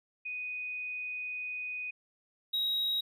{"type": "tone pair in turn", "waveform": ["sine", "triangle"], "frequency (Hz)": [2489, 3813], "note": ["D#7", "A#7"], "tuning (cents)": [0, 38], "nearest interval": "perfect fifth", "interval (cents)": 738, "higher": "second", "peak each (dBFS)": [-35, -27], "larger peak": "second", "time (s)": [[0.25, 1.91], [2.53, 3.01]], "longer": "first", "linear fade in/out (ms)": 10, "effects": []}